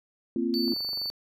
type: chord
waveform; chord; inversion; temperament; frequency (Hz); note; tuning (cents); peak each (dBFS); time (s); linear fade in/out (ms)
sine; Bb suspended second; none; equal with one note detuned; 233.1 / 261.6 / 342.6; Bb3 / C4 / F4; 0 / 0 / -33; -29; 0.36-0.74; 2
type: tone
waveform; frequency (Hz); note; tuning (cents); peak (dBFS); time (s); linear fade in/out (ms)
triangle; 4500; C#8; +25; -28; 0.54-1.1; 0
type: click train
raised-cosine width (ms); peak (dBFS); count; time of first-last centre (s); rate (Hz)
1; -32; 11; 0.68-1.1; 23.8
effects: none